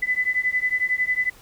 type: beating tone pair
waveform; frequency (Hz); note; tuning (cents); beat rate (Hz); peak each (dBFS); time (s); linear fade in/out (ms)
sine; 1998 / 2009; B6 / B6; +20 / +29; 11; -23; 0.02-1.3; 10
effects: pink hiss -50 dBFS RMS until 1.41 s